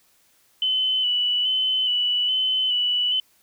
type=tone with vibrato; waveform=sine; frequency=3000 Hz; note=F#7; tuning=23 cents sharp; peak=-19 dBFS; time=0.62-3.2 s; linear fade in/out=2 ms; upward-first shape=square; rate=1.2 Hz; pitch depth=24 cents each way; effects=white hiss -61 dBFS RMS until 3.42 s